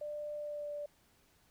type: tone with pitch glide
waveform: sine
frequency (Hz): 594 to 586.2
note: D5 to D5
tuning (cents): +20 to -3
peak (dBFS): -38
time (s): 0.01-0.86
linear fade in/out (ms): 5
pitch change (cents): -23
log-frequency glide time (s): 0.35-0.73
effects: pink hiss -69 dBFS RMS until 1.5 s